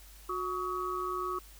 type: tone cluster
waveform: sine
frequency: 364 / 1127 / 1269 Hz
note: F#4 / C#6 / D#6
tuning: -28 / +28 / +34 cents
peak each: -37 / -35 / -37 dBFS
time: 0.29-1.39 s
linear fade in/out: 5 ms
effects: added 50 Hz sine -52 dBFS peak until 1.59 s + white hiss -56 dBFS RMS until 1.59 s